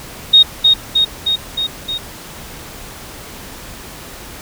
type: tone with echo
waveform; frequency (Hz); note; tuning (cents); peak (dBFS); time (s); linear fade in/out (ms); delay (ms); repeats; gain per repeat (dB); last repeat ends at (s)
sine; 3729; A#7; 0; -3; 0.33-0.43; 10; 310; 5; -3; 1.98
effects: pink hiss -33 dBFS RMS until 4.41 s